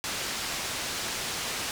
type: low-pass noise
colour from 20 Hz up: white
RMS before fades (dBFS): -33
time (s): 0.04-1.71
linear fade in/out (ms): 0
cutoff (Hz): 6300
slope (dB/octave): 12
effects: none